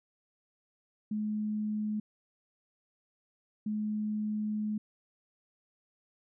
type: tone bursts at uneven times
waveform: sine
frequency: 212.5 Hz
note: G#3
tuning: 40 cents sharp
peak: -30 dBFS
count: 2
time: 1.11-2 / 3.66-4.78 s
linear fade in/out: 5 ms
effects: none